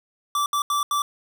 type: tone bursts at uneven times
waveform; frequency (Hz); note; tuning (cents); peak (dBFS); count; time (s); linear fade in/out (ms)
square; 1164; D6; -16; -21; 4; 0.35-0.46 / 0.53-0.62 / 0.7-0.83 / 0.91-1.02; 2
effects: none